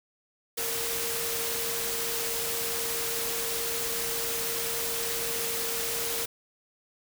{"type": "tone in noise", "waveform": "sine", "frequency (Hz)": 462.5, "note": "A#4", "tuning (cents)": -14, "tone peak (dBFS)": -37, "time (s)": [0.57, 6.26], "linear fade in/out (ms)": 10, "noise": "white", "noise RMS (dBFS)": -31, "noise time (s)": [0.57, 6.26], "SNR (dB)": -9, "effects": []}